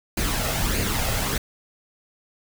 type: noise with flanger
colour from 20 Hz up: pink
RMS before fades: -24 dBFS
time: 0.17-1.38 s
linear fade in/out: 5 ms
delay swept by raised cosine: 0.44 to 1.54 ms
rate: 1.6 Hz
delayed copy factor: +0.5
effects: none